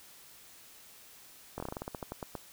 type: slowing click train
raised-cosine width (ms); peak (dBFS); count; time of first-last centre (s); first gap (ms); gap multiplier
1; -23; 14; 1.58-2.353; 21; 1.16
effects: white hiss -55 dBFS RMS until 2.52 s